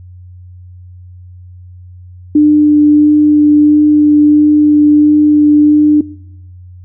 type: tone with vibrato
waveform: sine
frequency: 298.3 Hz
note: D4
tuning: 27 cents sharp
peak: -3 dBFS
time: 2.35-6.01 s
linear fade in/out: 5 ms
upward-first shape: sine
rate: 1.5 Hz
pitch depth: 8 cents each way
effects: noise-tail reverb RT60 0.9 s tail -23 dB re dry + added 90 Hz sine -31 dBFS peak until 6.84 s